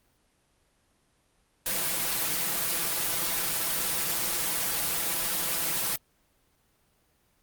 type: noise with comb filter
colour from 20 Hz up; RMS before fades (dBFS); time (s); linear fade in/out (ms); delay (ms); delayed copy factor
white; -28; 1.66-5.96; 2; 6; +0.9
effects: pink hiss -68 dBFS RMS until 7.42 s + Opus 24 kbps